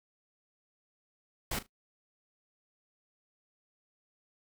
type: noise with echo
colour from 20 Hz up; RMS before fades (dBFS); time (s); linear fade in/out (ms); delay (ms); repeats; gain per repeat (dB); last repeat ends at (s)
pink; -34; 1.51-1.59; 5; 38; 2; -15; 1.666
effects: noise-tail reverb RT60 0.1 s tail -18 dB re dry